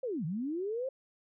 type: linear two-way sweep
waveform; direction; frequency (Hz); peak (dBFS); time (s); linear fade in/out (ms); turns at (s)
sine; down then up; 544 to 145.3 to 544; -32; 0.03-0.89; 5; 0.25
effects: none